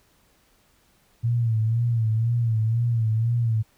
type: tone with vibrato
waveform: sine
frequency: 114.4 Hz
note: A#2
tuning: 32 cents flat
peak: -19 dBFS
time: 1.23-3.63 s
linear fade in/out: 20 ms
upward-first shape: sine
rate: 2 Hz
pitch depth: 74 cents each way
effects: pink hiss -62 dBFS RMS until 3.77 s